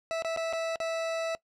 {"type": "tone with dropouts", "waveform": "40% pulse", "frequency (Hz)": 656, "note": "E5", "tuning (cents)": -9, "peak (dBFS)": -28, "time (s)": [0.11, 1.35], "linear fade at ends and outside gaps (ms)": 0, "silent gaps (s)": [[0.222, 0.247], [0.363, 0.373], [0.527, 0.533], [0.758, 0.802]], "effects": ["noise-tail reverb RT60 0.1 s tail -21 dB re dry", "low-pass 6000 Hz 12 dB/octave"]}